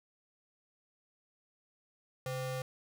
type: ring-modulated tone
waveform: square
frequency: 324.3 Hz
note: E4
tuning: 28 cents flat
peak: -33 dBFS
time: 2.26-2.62 s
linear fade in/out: 2 ms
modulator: 190 Hz
effects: none